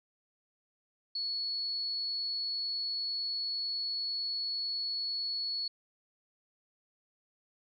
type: tone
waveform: sine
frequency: 4391 Hz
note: C#8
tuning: 17 cents flat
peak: -32 dBFS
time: 1.15-5.68 s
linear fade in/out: 5 ms
effects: none